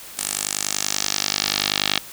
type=tone with band-pass filter sweep; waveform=10% pulse; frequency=50.4 Hz; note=G1; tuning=49 cents sharp; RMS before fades=-24 dBFS; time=0.17-1.99 s; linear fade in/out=10 ms; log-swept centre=9200 to 3600 Hz; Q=2; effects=white hiss -39 dBFS RMS until 2.12 s